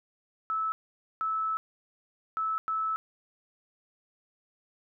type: tone bursts at uneven times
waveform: sine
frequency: 1306 Hz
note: E6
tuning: 17 cents flat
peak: -27 dBFS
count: 4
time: 0.5-0.72 / 1.21-1.57 / 2.37-2.58 / 2.68-2.96 s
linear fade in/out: 0 ms
effects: none